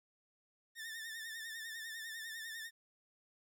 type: tone with vibrato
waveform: sawtooth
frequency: 1799 Hz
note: A6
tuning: 38 cents sharp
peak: -40 dBFS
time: 0.75-2.71 s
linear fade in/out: 50 ms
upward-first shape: triangle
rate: 10 Hz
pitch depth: 75 cents each way
effects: 13-bit